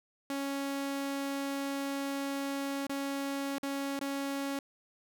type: tone with dropouts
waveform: sawtooth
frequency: 277.2 Hz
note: C#4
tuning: in tune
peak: -29 dBFS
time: 0.3-4.59 s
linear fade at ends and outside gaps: 2 ms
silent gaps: 2.868-2.895 / 3.583-3.631 / 3.992-4.012 s
effects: none